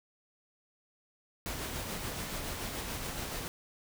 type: noise with tremolo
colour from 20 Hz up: pink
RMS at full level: -37 dBFS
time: 1.46-3.48 s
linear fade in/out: 0 ms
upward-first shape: sine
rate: 7 Hz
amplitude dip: 30%
effects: none